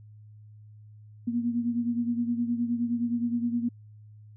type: beating tone pair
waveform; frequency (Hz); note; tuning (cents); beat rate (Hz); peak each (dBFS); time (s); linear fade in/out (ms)
sine; 235.8 / 245.4; A#3 / B3; +20 / -11; 9.6; -26 / -32; 1.27-3.69; 10
effects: added 106 Hz sine -47 dBFS peak until 4.36 s